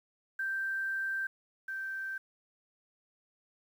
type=tone pair in turn; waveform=sine; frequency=1568 / 1561 Hz; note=G6 / G6; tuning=0 / -8 cents; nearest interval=unison; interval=8 cents; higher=first; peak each=-31 / -35 dBFS; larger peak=first; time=0.39-1.27 / 1.68-2.18 s; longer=first; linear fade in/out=5 ms; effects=10-bit

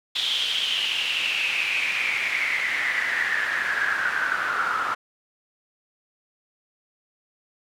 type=noise with band-pass filter sweep; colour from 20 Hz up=pink; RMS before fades=-25 dBFS; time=0.15-4.95 s; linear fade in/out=10 ms; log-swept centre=3400 to 1300 Hz; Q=7.8; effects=none

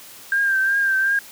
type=tone with vibrato; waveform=sine; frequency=1587 Hz; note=G6; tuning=21 cents sharp; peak=-16 dBFS; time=0.32-1.19 s; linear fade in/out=2 ms; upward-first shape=triangle; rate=2.7 Hz; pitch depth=47 cents each way; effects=white hiss -42 dBFS RMS until 1.31 s + high-pass 100 Hz 12 dB/octave

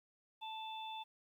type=harmonic tone; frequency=880 Hz; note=A5; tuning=in tune; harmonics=1 / 3 / 4; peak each=-44 / -54 / -49 dBFS; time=0.41-1.04 s; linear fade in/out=20 ms; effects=12-bit

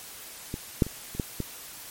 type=clicks; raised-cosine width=3 ms; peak=-18 / -6 / -24 / -26 / -13 / -16 dBFS; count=6; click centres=0.541 / 0.822 / 0.866 / 1.15 / 1.198 / 1.403 s; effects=white hiss -43 dBFS RMS until 1.9 s + MP3 64 kbps

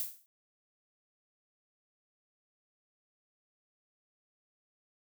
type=noise with exponential decay; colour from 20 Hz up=violet; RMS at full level=-32 dBFS; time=0-0.26 s; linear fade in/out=0 ms; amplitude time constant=56 ms; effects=none

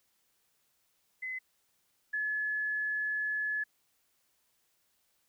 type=tone pair in turn; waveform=sine; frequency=2034 / 1710.4 Hz; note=C7 / A6; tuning=-50 / -49 cents; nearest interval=minor third; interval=299 cents; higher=first; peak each=-35 / -30 dBFS; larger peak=second; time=1.22-1.39 / 2.13-3.64 s; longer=second; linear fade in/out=10 ms; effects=white hiss -74 dBFS RMS until 5.28 s

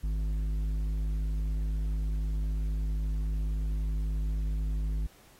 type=tone with tanh clipping; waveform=sine; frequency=51.9 Hz; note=G#1; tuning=in tune; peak=-29 dBFS; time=0.03-5.07 s; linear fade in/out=10 ms; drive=9 dB; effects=pink hiss -59 dBFS RMS until 5.39 s + AAC 48 kbps

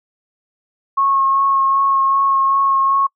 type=tone with vibrato; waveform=sine; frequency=1090 Hz; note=C#6; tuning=29 cents flat; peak=-12 dBFS; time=0.97-3.07 s; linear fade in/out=10 ms; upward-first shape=sine; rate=2.6 Hz; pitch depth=14 cents each way; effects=noise-tail reverb RT60 0.1 s tail -26 dB re dry

